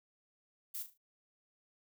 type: noise with echo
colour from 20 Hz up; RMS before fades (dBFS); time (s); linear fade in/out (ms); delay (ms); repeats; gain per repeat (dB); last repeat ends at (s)
violet; -41; 0.74-0.83; 10; 37; 4; -9; 0.978
effects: none